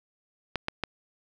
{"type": "clicks", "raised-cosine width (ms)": 0.3, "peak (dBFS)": -12, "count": 3, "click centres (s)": [0.557, 0.684, 0.837], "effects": []}